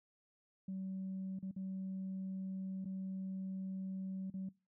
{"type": "tone with dropouts", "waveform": "sine", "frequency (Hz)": 190, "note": "F#3", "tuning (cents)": 46, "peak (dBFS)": -38, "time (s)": [0.68, 4.49], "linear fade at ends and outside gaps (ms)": 5, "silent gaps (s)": [[1.39, 1.426], [1.513, 1.562], [2.846, 2.855], [4.302, 4.339]], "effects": ["noise-tail reverb RT60 0.3 s tail -23 dB re dry", "tanh soft clip ceiling -36 dBFS"]}